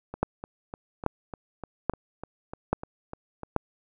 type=two click trains; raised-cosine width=1 ms; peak=-22 / -9 dBFS; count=12 / 5; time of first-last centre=0.14-3.433 / 0.23-3.563 s; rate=3.34 / 1.2 Hz; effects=none